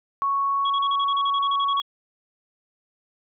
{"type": "tone with pitch glide", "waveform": "sine", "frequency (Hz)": [1108.7, 1117.1], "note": ["C#6", "C#6"], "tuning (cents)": [0, 13], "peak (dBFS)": -20, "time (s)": [0.22, 1.8], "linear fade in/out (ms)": 0, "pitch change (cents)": 13, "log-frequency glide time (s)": [0.45, 1.01]}
{"type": "tone bursts", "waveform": "sine", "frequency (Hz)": 3322, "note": "G#7", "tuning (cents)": 0, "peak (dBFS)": -27, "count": 14, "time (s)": [0.65, 1.818], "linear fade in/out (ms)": 5, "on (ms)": 50, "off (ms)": 36}
{"effects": []}